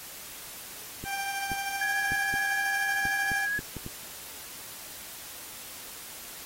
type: tone with tremolo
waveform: 20% pulse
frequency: 790 Hz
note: G5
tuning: 13 cents sharp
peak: -25 dBFS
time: 1.04-3.48 s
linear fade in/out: 50 ms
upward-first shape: sine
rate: 13 Hz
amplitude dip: 40%
type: clicks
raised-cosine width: 3 ms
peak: -25 dBFS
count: 9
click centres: 1.04 / 1.517 / 2.12 / 2.34 / 3.054 / 3.317 / 3.591 / 3.767 / 3.864 s
type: tone with vibrato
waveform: sine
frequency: 1661.2 Hz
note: G#6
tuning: in tune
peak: -27 dBFS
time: 1.81-3.59 s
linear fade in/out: 5 ms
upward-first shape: sine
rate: 7 Hz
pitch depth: 16 cents each way
effects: white hiss -43 dBFS RMS until 6.45 s + AAC 48 kbps